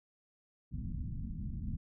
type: low-pass noise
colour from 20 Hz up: pink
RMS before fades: -39 dBFS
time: 0.71-1.77 s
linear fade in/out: 10 ms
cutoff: 240 Hz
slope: 48 dB/octave
effects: none